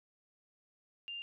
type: tone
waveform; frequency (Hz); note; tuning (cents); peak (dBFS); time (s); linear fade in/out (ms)
sine; 2797; F7; +2; -40; 1.08-1.22; 0
effects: none